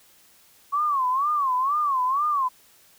sine tone with vibrato, 1103 Hz, C#6, 9 cents flat, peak -20 dBFS, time 0.72-2.49 s, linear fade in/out 20 ms, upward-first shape sine, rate 2.1 Hz, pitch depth 170 cents each way, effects white hiss -56 dBFS RMS until 2.98 s

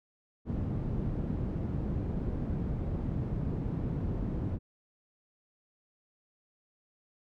white low-pass noise, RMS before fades -33 dBFS, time 0.45-4.59 s, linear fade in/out 50 ms, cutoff 180 Hz, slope 12 dB/octave, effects none

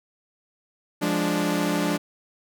sawtooth chord, D diminished, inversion first, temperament equal, 174.61 / 207.7 / 293.7 Hz, F3 / Ab3 / D4, 0 / 0 / 0 cents, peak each -23 / -24 / -21 dBFS, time 1.01-1.98 s, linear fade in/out 20 ms, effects none

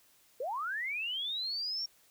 sine linear sweep, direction up, 461.5 to 5588 Hz, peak -33 dBFS, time 0.4-1.86 s, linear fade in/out 5 ms, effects white hiss -65 dBFS RMS until 2.1 s

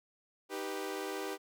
sawtooth chord, Eb augmented, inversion none, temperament equal, 311.1 / 392 / 493.9 Hz, Eb4 / G4 / B4, 0 / 0 / 0 cents, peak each -39 / -35 / -39 dBFS, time 0.49-1.38 s, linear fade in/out 50 ms, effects none

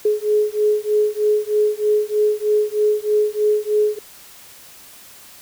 sine beating tone pair, 420.7 / 423.9 Hz, G#4 / G#4, +22 / +35 cents, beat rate 3.2 Hz, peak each -18 dBFS, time 0.05-3.99 s, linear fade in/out 5 ms, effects white hiss -43 dBFS RMS until 5.41 s

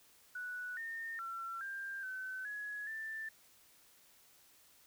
sine tone with pitch steps, 1478 / 1824 / 1353 / 1590 / 1523 / 1681 / 1773 Hz, F#6 / A#6 / E6 / G6 / F#6 / G#6 / A6, -2 / -38 / +45 / +24 / +50 / +20 / +13 cents, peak -40 dBFS, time 0.35-3.29 s, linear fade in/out 5 ms, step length 420 ms, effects white hiss -65 dBFS RMS until 4.86 s

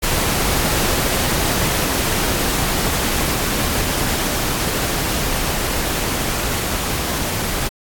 pink noise with level ramp, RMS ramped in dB -18 to -22 dBFS, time 0.02-7.69 s, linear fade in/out 20 ms, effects AAC 64 kbps

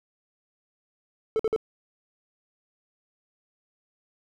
triangle tone bursts, 440 Hz, A4, in tune, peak -19 dBFS, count 3, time 1.36-1.562 s, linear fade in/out 0 ms, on 34 ms, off 50 ms, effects none

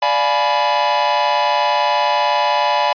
45% pulse chord, D diminished seventh, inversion none, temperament equal with one note detuned, 587.3 / 698.5 / 845.1 / 987.8 Hz, D5 / F5 / Ab5 / Cb6, 0 / 0 / +30 / 0 cents, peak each -21 / -23 / -18 / -18 dBFS, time 0.02-2.93 s, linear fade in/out 5 ms, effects resampled to 11025 Hz

